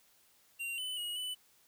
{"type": "tone with pitch steps", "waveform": "square", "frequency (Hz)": [2763, 3012, 2898, 2991], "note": ["F7", "F#7", "F#7", "F#7"], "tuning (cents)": [-19, 30, -37, 18], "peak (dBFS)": -37, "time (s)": [0.59, 1.35], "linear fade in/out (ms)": 20, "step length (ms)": 190, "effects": ["white hiss -67 dBFS RMS until 1.67 s"]}